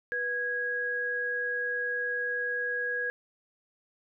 sine tone pair together, 490 / 1651.6 Hz, B4 / G#6, -14 / -10 cents, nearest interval octave + major sixth, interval 2104 cents, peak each -36 / -29 dBFS, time 0.12-3.1 s, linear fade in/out 0 ms, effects none

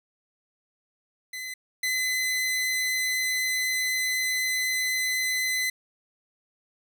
sawtooth tone pair in turn, 2026 / 2026 Hz, B6 / B6, +44 / +44 cents, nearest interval unison, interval 0 cents, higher neither, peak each -30 / -21 dBFS, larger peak second, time 1.33-1.54 / 1.83-5.7 s, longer second, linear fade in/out 5 ms, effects none

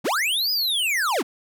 square linear two-way sweep, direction up then down, 116.54 to 5060 to 180 Hz, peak -21 dBFS, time 0.04-1.23 s, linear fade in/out 20 ms, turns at 0.51 s, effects none

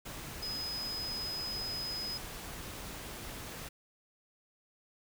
sine tone in noise, 5040 Hz, D#8, 21 cents sharp, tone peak -36 dBFS, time 0.42-2.18 s, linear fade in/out 10 ms, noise pink, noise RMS -44 dBFS, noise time 0.05-3.69 s, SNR +5 dB, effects none

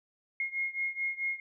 sine beating tone pair, 2147 / 2151.6 Hz, C7 / C7, +44 / +48 cents, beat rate 4.6 Hz, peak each -33 / -35 dBFS, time 0.4-1.4 s, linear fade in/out 2 ms, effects none

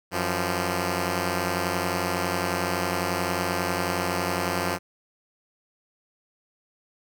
5% pulse tone pair together, 91.8 / 173.3 Hz, F#2 / F3, -13 / -13 cents, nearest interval major seventh, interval 1100 cents, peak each -16 dBFS, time 0.11-4.79 s, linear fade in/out 50 ms, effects none

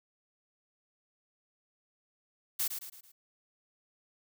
blue noise with echo, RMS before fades -31 dBFS, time 2.59-2.68 s, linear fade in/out 10 ms, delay 110 ms, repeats 4, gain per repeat -7 dB, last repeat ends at 3.12 s, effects none

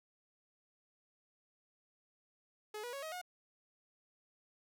sawtooth tone with pitch steps, 424.5 / 484.8 / 553.7 / 632.4 / 722.2 Hz, G#4 / B4 / C#5 / D#5 / F#5, +38 / -32 / -2 / +28 / -42 cents, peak -38 dBFS, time 2.74-3.215 s, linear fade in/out 5 ms, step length 95 ms, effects none

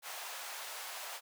pink high-pass noise, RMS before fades -44 dBFS, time 0.02-1.21 s, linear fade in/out 50 ms, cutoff 660 Hz, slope 24 dB/octave, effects none

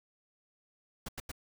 pink noise bursts, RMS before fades -40 dBFS, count 3, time 1.06-1.316 s, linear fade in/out 5 ms, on 26 ms, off 89 ms, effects none

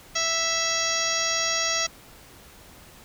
harmonic tone with a mistuned harmonic, 659.3 Hz, E5, in tune, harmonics 1 / 2 / 3 / 4 / 5 / 6 / 7 / 8 / 9 / 10, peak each -33 / -32 / -30 / -34 / -33 / -34 / -32 / -34 / -29 / -31 dBFS, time 0.15-1.87 s, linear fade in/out 10 ms, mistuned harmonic 9, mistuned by -65 cents, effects pink hiss -49 dBFS RMS until 3.04 s

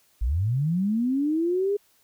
sine linear sweep, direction up, 48.33 to 414.4 Hz, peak -21 dBFS, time 0.21-1.77 s, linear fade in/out 10 ms, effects white hiss -63 dBFS RMS until 2.03 s

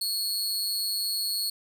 sawtooth tone with amplitude modulation, 4346 Hz, C#8, 35 cents flat, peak -21 dBFS, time 0.01-1.5 s, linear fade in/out 5 ms, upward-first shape sine, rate 203 Hz, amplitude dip 65%, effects none

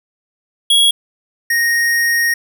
square tone pair in turn, 3322 / 1864.4 Hz, G#7 / A#6, 0 / 0 cents, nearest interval minor seventh, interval 1000 cents, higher first, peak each -9 / -13 dBFS, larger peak first, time 0.7-0.91 / 1.5-2.34 s, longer second, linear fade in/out 5 ms, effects none

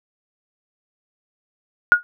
sine tone with exponential decay, 1440 Hz, F#6, 47 cents flat, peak -3 dBFS, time 1.92-2.03 s, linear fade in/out 0 ms, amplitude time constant 22 ms, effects none

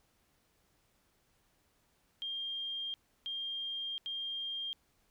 sine tone bursts at uneven times, 3205 Hz, G7, 38 cents sharp, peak -36 dBFS, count 3, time 2.22-2.94 / 3.26-3.98 / 4.06-4.73 s, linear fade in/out 0 ms, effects pink hiss -73 dBFS RMS until 5.1 s

